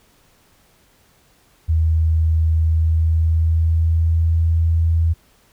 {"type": "tone with pitch glide", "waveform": "sine", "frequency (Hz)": [80.3, 82.22], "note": ["E2", "E2"], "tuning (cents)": [-45, -4], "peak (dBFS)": -13, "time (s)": [1.68, 5.14], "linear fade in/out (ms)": 20, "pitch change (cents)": 41, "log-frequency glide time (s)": [2.62, 4.41], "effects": ["pink hiss -56 dBFS RMS until 5.52 s"]}